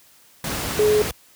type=tone in noise; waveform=sine; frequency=422.8 Hz; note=G#4; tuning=31 cents sharp; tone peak=-14 dBFS; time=0.79-1.02 s; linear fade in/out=2 ms; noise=pink; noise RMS=-26 dBFS; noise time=0.44-1.11 s; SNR=+9 dB; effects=white hiss -53 dBFS RMS until 1.35 s + high-pass 60 Hz 12 dB/octave